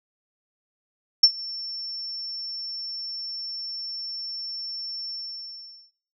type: tone with ADSR envelope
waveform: sine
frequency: 5410 Hz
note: E8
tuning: 44 cents sharp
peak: -8 dBFS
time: 1.23-5.92 s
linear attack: 5 ms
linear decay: 48 ms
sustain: -23 dB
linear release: 810 ms
effects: noise-tail reverb RT60 0.4 s tail -17 dB re dry